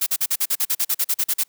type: noise bursts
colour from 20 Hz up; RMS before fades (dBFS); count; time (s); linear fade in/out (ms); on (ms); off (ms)
blue; -20; 15; 0.01-1.437; 10; 55; 43
effects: white hiss -62 dBFS RMS until 1.48 s + high-pass 100 Hz 12 dB/octave